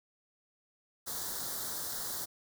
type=band-stop noise; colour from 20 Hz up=white; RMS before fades=-38 dBFS; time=1.06-2.26 s; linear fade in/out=20 ms; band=1800 to 3600 Hz; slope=48 dB/octave; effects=none